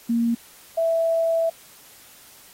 sine tone pair in turn, 233.1 / 659.3 Hz, A#3 / E5, 0 / 0 cents, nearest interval octave + tritone, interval 1800 cents, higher second, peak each -18 / -18 dBFS, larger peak neither, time 0.09-0.35 / 0.77-1.5 s, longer second, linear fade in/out 10 ms, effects white hiss -49 dBFS RMS until 2.53 s + AAC 48 kbps

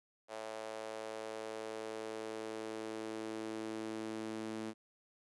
sawtooth tone with high-pass filter sweep, 110 Hz, A2, in tune, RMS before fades -43 dBFS, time 0.28-4.74 s, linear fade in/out 50 ms, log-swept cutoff 590 to 270 Hz, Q 2.8, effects resampled to 24000 Hz

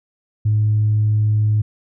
sine tone, 106.7 Hz, G#2, 47 cents sharp, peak -12 dBFS, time 0.45-1.62 s, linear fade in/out 10 ms, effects tanh soft clip ceiling -9 dBFS

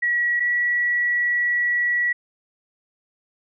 sine tone pair in turn, 1923 / 1936.4 Hz, B6 / B6, -47 / -35 cents, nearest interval unison, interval 12 cents, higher second, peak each -18 dBFS, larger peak neither, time 0.02-0.4 / 0.4-2.13 s, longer second, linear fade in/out 10 ms, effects none

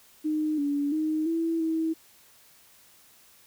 sine tone with pitch steps, 307.4 / 286.4 / 311.3 / 329.4 / 322.3 Hz, D#4 / D4 / D#4 / E4 / E4, -21 / -43 / +1 / -1 / -39 cents, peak -24 dBFS, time 0.24-1.94 s, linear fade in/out 20 ms, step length 340 ms, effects white hiss -57 dBFS RMS until 3.46 s

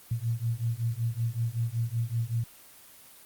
sine beating tone pair, 113.6 / 118.9 Hz, A#2 / A#2, -44 / +35 cents, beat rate 5.3 Hz, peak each -30 dBFS, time 0.11-2.44 s, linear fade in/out 5 ms, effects white hiss -52 dBFS RMS until 3.25 s + Opus 24 kbps

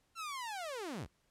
sawtooth linear sweep, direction down, 1375 to 36.83 Hz, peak -36 dBFS, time 0.15-1.08 s, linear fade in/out 50 ms, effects pink hiss -75 dBFS RMS until 1.3 s + low-pass 11000 Hz 12 dB/octave

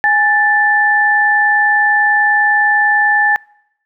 sine tone pair together, 830.6 / 1760 Hz, G#5 / A6, 0 / 0 cents, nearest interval octave + minor second, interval 1300 cents, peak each -14 / -10 dBFS, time 0.04-3.36 s, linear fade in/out 0 ms, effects noise-tail reverb RT60 0.8 s tail -26 dB re dry

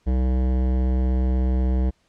sine tone with hard clipping, 63.7 Hz, C2, 46 cents flat, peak -20 dBFS, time 0.06-1.91 s, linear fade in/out 20 ms, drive 16 dB, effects pink hiss -65 dBFS RMS until 2.08 s + low-pass 7000 Hz 12 dB/octave

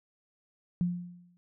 sine tone with exponential decay, 176.2 Hz, F3, 16 cents sharp, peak -23 dBFS, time 0.81-1.37 s, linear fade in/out 0 ms, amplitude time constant 120 ms, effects none

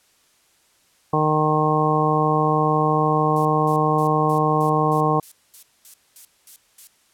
harmonic tone, 153.7 Hz, D#3, 21 cents flat, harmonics 1 / 2 / 3 / 4 / 5 / 6 / 7, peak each -22 / -25 / -23 / -28 / -23 / -28 / -22 dBFS, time 1.13-5.2 s, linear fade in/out 5 ms
violet noise bursts, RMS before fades -38 dBFS, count 12, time 3.36-6.872 s, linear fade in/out 2 ms, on 91 ms, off 220 ms
effects white hiss -60 dBFS RMS until 7.13 s + low-pass 11000 Hz 12 dB/octave

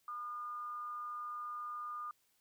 sine tone with frequency modulation, 1214 Hz, D#6, 43 cents flat, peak -40 dBFS, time 0.08-2.11 s, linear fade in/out 2 ms, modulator 219 Hz, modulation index 0.23, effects white hiss -75 dBFS RMS until 2.4 s

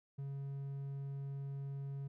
triangle tone, 138.59 Hz, C#3, in tune, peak -38 dBFS, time 0.18-2.08 s, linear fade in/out 10 ms, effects none

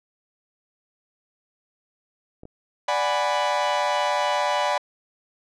clicks, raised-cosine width 2 ms, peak -28 dBFS, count 2, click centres 2.434 / 2.454 s
40% pulse chord, G# half-diminished seventh, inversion second, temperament equal, 587.3 / 740 / 830.6 / 987.8 Hz, D5 / F#5 / G#5 / B5, 0 / 0 / 0 / 0 cents, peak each -25 / -27 / -27 / -24 dBFS, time 2.88-4.78 s, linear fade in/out 5 ms
effects low-pass 5000 Hz 12 dB/octave

